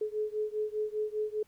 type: beating tone pair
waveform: sine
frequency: 424.8 / 429.8 Hz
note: G#4 / A4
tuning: +39 / -41 cents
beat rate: 5 Hz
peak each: -33 / -34 dBFS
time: 0.01-1.43 s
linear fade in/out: 5 ms
effects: pink hiss -67 dBFS RMS until 1.47 s